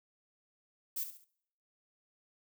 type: noise with echo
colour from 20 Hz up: violet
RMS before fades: -36 dBFS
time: 0.96-1.04 s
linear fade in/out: 10 ms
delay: 69 ms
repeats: 3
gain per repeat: -9 dB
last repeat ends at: 1.247 s
effects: noise-tail reverb RT60 0.7 s tail -24 dB re dry